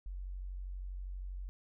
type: tone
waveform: sine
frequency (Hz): 46.25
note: F#1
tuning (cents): 0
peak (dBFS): -39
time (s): 0.06-1.49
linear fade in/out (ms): 0
effects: none